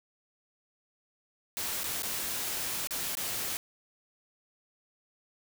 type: noise with dropouts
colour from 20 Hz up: white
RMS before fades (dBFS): -34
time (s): 1.57-3.57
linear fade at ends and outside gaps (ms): 0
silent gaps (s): 1.834-1.841 / 2.022-2.032 / 2.872-2.908 / 3.152-3.171
effects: none